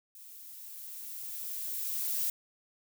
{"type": "noise with level ramp", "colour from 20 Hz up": "violet", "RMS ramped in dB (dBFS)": [-51, -31], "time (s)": [0.15, 2.3], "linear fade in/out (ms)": 2, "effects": []}